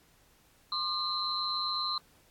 sine tone cluster, 1063 / 1203 / 3946 / 4138 Hz, C6 / D6 / B7 / C8, +27 / +41 / -2 / -20 cents, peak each -39 / -36 / -36 / -33 dBFS, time 0.72-1.98 s, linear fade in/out 2 ms, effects pink hiss -64 dBFS RMS until 2.3 s + AAC 64 kbps

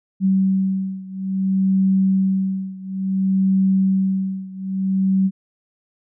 sine beating tone pair, 191 / 191.58 Hz, G3 / G3, -45 / -39 cents, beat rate 0.58 Hz, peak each -18 / -20 dBFS, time 0.2-5.31 s, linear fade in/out 50 ms, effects none

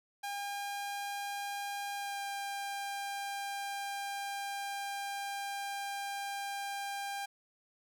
sawtooth tone with pitch glide, 806 to 799 Hz, G5 to G5, +48 to +33 cents, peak -33 dBFS, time 0.23-7.26 s, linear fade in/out 10 ms, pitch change -15 cents, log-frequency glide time 1.95-2.23 s, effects none

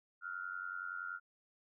sine tone with amplitude modulation, 1408 Hz, F6, 14 cents sharp, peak -36 dBFS, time 0.21-1.2 s, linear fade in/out 50 ms, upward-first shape sine, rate 90.6 Hz, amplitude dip 90%, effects none

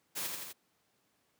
white noise with echo, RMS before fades -37 dBFS, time 0.15-0.28 s, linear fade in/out 20 ms, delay 84 ms, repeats 3, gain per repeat -3 dB, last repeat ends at 0.532 s, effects pink hiss -74 dBFS RMS until 1.39 s + high-pass 150 Hz 12 dB/octave

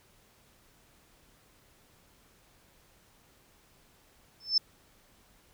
sine tone with exponential growth, 5280 Hz, E8, 2 cents sharp, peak -18 dBFS, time 4.4-4.58 s, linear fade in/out 5 ms, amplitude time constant 38 ms, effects pink hiss -63 dBFS RMS until 5.53 s

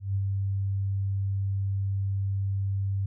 sine tone with ADSR envelope, 98 Hz, G2, in tune, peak -23 dBFS, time 0-3.06 s, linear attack 150 ms, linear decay 56 ms, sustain -2 dB, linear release 4 ms, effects none

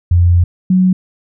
sine tone pair in turn, 87.31 / 185 Hz, F2 / F#3, 0 / 0 cents, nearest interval octave + minor second, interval 1300 cents, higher second, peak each -6 / -7 dBFS, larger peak first, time 0.11-0.44 / 0.7-0.93 s, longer first, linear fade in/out 5 ms, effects none

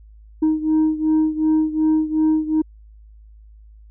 sine beating tone pair, 311.7 / 314.4 Hz, D#4 / D#4, +3 / +18 cents, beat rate 2.7 Hz, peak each -15 / -18 dBFS, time 0.42-2.62 s, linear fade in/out 10 ms, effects tanh soft clip ceiling -12 dBFS + added 53 Hz sine -42 dBFS peak until 3.9 s

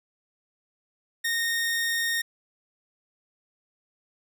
sawtooth tone, 1848 Hz, A#6, 16 cents flat, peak -21 dBFS, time 1.24-2.22 s, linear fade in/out 10 ms, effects none

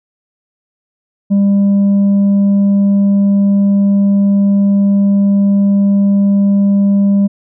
sine tone with tanh clipping, 199.5 Hz, G3, 31 cents sharp, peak -8 dBFS, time 1.3-7.28 s, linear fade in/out 20 ms, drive 3 dB, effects none

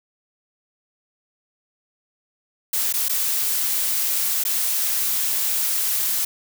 blue noise with dropouts, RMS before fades -22 dBFS, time 2.73-6.25 s, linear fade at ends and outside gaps 5 ms, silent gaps 2.927-2.937 / 3.085-3.094 / 4.438-4.45 s, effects none

